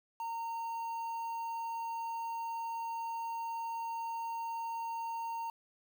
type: tone with quantisation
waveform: triangle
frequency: 919 Hz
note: A#5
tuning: 25 cents flat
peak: -34 dBFS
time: 0.2-5.5 s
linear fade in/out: 2 ms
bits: 9
effects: none